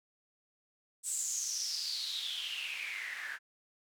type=noise with band-pass filter sweep; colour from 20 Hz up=white; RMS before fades=-38 dBFS; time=1.03-3.39 s; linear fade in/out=50 ms; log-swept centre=8300 to 1600 Hz; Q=8.2; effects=none